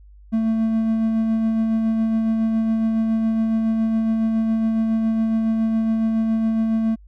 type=tone with tremolo; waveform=triangle; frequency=223.1 Hz; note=A3; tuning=24 cents sharp; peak=-14 dBFS; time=0.32-6.96 s; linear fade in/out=20 ms; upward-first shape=sine; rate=7.2 Hz; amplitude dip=25%; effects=added 50 Hz sine -43 dBFS peak until 7.07 s